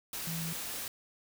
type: tone in noise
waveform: sine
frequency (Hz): 164.81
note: E3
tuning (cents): 0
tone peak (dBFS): -36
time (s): 0.27-0.53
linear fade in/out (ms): 2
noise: white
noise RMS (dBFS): -39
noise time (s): 0.13-0.88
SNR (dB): 0
effects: none